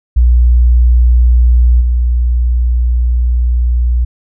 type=tone with level steps; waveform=sine; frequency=60.3 Hz; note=B1; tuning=41 cents flat; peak=-4 / -8 dBFS; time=0.16-4.05 s; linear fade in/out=10 ms; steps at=1.8 s; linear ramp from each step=20 ms; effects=none